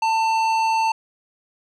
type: tone with tanh clipping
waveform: triangle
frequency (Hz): 893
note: A5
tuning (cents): +25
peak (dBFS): -19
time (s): 0.02-0.92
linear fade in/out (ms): 5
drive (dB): 17
effects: none